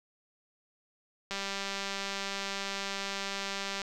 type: click train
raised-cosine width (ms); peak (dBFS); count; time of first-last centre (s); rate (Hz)
0.2; -18; 495; 1.31-3.818; 197
effects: none